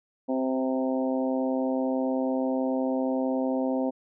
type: harmonic tone with a mistuned harmonic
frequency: 130.81 Hz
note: C3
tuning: in tune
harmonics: 2 / 3 / 4 / 5 / 6 / 7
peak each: -26 / -37 / -30 / -34 / -38 / -40 dBFS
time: 0.28-3.91 s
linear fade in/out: 20 ms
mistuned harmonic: 3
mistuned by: -21 cents
effects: none